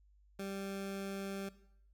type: tone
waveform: 20% pulse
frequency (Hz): 196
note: G3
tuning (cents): 0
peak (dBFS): -35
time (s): 0.39-1.49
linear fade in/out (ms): 5
effects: noise-tail reverb RT60 0.7 s tail -17 dB re dry + added 50 Hz sine -63 dBFS peak until 1.93 s